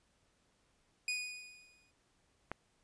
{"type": "tone with exponential decay", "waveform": "sawtooth", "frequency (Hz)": 2473, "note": "D#7", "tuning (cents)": -11, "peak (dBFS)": -29, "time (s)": [1.08, 1.91], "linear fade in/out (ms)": 2, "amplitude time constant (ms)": 180}
{"type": "click", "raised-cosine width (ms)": 0.5, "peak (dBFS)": -23, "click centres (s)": 2.516}
{"effects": ["pink hiss -74 dBFS RMS until 2.83 s", "resampled to 22050 Hz"]}